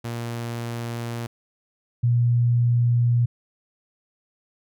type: tone pair in turn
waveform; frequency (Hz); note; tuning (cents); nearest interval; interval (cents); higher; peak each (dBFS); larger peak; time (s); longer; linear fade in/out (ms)
sawtooth / sine; 117.6 / 119.86; A#2 / A#2; +16 / +49; unison; 33; second; -24 / -16; second; 0.04-1.27 / 2.03-3.26; neither; 10
effects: none